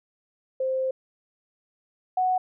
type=tone pair in turn; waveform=sine; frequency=523.3 / 740.1 Hz; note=C5 / F#5; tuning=0 / 0 cents; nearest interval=tritone; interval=600 cents; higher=second; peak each=-23 / -20 dBFS; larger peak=second; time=0.6-0.91 / 2.17-2.38 s; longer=first; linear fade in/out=5 ms; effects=none